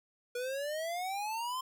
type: exponential sweep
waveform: square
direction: up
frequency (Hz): 481.4 to 1052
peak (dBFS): -35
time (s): 0.35-1.61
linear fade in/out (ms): 5
effects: none